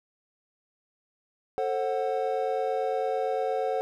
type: chord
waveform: triangle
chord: F# diminished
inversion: first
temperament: just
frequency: 444 / 532.8 / 740 Hz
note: A4 / C5 / F#5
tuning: +16 / +31 / 0 cents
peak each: -28 dBFS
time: 1.58-3.81 s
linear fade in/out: 0 ms
effects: none